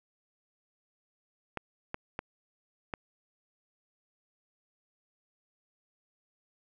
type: clicks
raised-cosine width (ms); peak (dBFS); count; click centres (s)
0.5; -19; 4; 1.573 / 1.944 / 2.191 / 2.938
effects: none